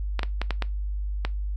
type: clicks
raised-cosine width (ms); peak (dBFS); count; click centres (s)
0.3; -11; 6; 0.193 / 0.232 / 0.416 / 0.507 / 0.623 / 1.25
effects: noise-tail reverb RT60 0.2 s tail -19 dB re dry + added 50 Hz sine -26 dBFS peak until 1.56 s